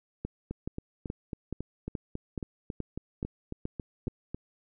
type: two click trains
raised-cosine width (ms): 3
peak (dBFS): -20 / -22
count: 10 / 15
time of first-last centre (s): 0.25-4.08 / 0.51-4.346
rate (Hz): 2.35 / 3.65
effects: none